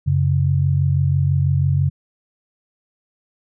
sine tone pair together, 93 / 139.07 Hz, F#2 / C#3, +9 / +6 cents, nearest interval perfect fifth, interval 697 cents, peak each -18 / -16 dBFS, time 0.06-1.9 s, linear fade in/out 20 ms, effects none

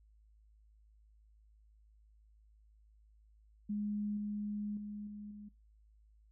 sine tone with level steps, 207.7 Hz, G#3, in tune, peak -34 / -36 / -41 / -44 / -47 dBFS, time 3.69-5.49 s, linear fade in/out 10 ms, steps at 4.17 / 4.77 / 5.07 / 5.31 s, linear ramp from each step 2 ms, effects noise-tail reverb RT60 0.2 s tail -20 dB re dry + added 53 Hz sine -62 dBFS peak until 6.31 s

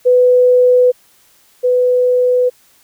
sine tone pair in turn, 498.2 / 498.2 Hz, B4 / B4, +15 / +15 cents, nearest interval unison, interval 0 cents, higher neither, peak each -6 / -9 dBFS, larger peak first, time 0.05-0.92 / 1.63-2.5 s, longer neither, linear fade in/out 20 ms, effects white hiss -51 dBFS RMS until 2.83 s

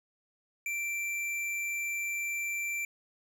sine tone with hard clipping, 2349 Hz, D7, in tune, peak -33 dBFS, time 0.66-2.85 s, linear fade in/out 2 ms, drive 12 dB, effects none

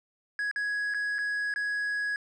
triangle tone with dropouts, 1668 Hz, G#6, 7 cents sharp, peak -26 dBFS, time 0.39-2.16 s, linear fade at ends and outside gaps 1 ms, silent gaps 0.513-0.56 / 0.939-0.945 / 1.184-1.188 / 1.539-1.56 s, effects resampled to 22050 Hz + 11-bit

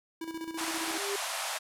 square tone with tremolo, 326.4 Hz, E4, 17 cents flat, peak -35 dBFS, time 0.21-0.98 s, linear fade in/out 5 ms, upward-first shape square, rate 15 Hz, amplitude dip 60%
sine tone with exponential growth, 400.6 Hz, G4, 38 cents sharp, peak -30 dBFS, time 0.56-1.16 s, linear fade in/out 5 ms, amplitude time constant 130 ms
pink band-pass noise, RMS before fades -35 dBFS, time 0.57-1.59 s, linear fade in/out 20 ms, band 620 to 12000 Hz, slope 48 dB/octave
effects none

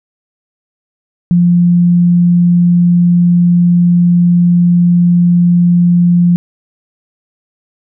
sine tone, 174.61 Hz, F3, in tune, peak -5 dBFS, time 1.31-6.36 s, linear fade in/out 0 ms, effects none

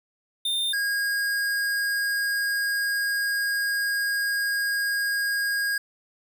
square tone pair in turn, 3619 / 1632.2 Hz, A7 / G#6, +48 / -31 cents, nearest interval octave + major second, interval 1379 cents, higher first, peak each -24 dBFS, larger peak neither, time 0.45-0.73 / 0.73-5.78 s, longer second, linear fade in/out 5 ms, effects none

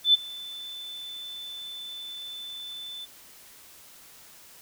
sine tone with ADSR envelope, 3518 Hz, A7, 1 cent flat, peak -13 dBFS, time 0.04-3.06 s, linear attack 100 ms, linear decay 17 ms, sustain -23 dB, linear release 20 ms, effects white hiss -51 dBFS RMS until 4.61 s

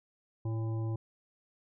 harmonic tone with a mistuned harmonic, 111.7 Hz, A2, 27 cents sharp, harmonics 1 / 3 / 5 / 7 / 9, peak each -31 / -41 / -50 / -52 / -54 dBFS, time 0.45-0.96 s, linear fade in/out 5 ms, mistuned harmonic 7, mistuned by +52 cents, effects none

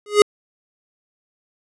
square tone with exponential growth, 415.3 Hz, G#4, in tune, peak -4 dBFS, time 0.06-0.22 s, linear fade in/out 2 ms, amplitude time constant 34 ms, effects resampled to 24000 Hz

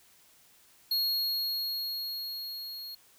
square tone with level ramp, 4300 Hz, C8, 47 cents sharp, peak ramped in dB -26 to -40 dBFS, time 0.91-2.95 s, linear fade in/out 5 ms, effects white hiss -61 dBFS RMS until 3.18 s

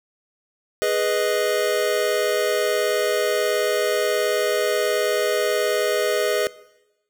square chord, G# minor, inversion none, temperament equal, 415.3 / 493.9 / 622.3 Hz, G#4 / B4 / D#5, 0 / 0 / 0 cents, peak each -24 dBFS, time 0.82-6.47 s, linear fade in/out 0 ms, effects noise-tail reverb RT60 1.0 s tail -20 dB re dry

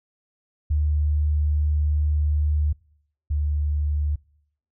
sine tone pair in turn, 74.8 / 73.98 Hz, D2 / D2, +32 / +13 cents, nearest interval unison, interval 19 cents, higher first, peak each -18 / -20 dBFS, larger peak first, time 0.7-2.73 / 3.3-4.16 s, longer first, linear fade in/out 10 ms, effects noise-tail reverb RT60 0.7 s tail -25 dB re dry

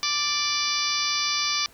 harmonic tone, 587.3 Hz, D5, in tune, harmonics 2 / 3 / 4 / 5 / 6 / 7 / 8 / 9 / 10, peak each -31 / -38 / -30 / -36 / -31 / -34 / -28 / -32 / -32 dBFS, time 0.03-1.66 s, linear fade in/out 0 ms, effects pink hiss -53 dBFS RMS until 1.73 s

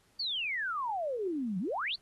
sine exponential two-way sweep, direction down then up, 4669 to 174.61 to 4669 Hz, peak -31 dBFS, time 0.19-1.96 s, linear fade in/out 10 ms, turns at 1.59 s, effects pink hiss -68 dBFS RMS until 2.01 s + AAC 32 kbps

